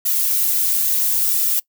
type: noise with flanger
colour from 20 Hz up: violet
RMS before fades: -18 dBFS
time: 0.05-1.6 s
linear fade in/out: 10 ms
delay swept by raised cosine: 1.8 to 4.8 ms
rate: 0.74 Hz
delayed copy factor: -0.95
effects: noise-tail reverb RT60 0.1 s tail -23 dB re dry